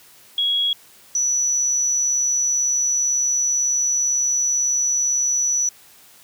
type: tone pair in turn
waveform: sine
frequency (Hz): 3322 / 5919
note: G#7 / F#8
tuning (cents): 0 / 0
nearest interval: minor seventh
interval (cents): 1000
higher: second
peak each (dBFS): -17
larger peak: neither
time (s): 0.38-0.73 / 1.15-5.69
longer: second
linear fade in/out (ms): 2
effects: white hiss -49 dBFS RMS until 6.23 s + high-pass 60 Hz 12 dB/octave